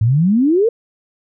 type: exponential sweep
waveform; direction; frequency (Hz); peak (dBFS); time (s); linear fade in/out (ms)
sine; up; 103.83 to 480.5; -10; 0.01-0.69; 5
effects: none